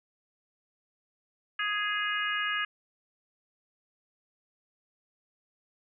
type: harmonic tone with a mistuned harmonic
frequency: 415.8 Hz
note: G#4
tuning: 2 cents sharp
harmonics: 3 / 4 / 5 / 6 / 7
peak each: -34 / -31 / -37 / -38 / -35 dBFS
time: 1.59-2.65 s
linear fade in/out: 5 ms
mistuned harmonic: 7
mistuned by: -21 cents
effects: none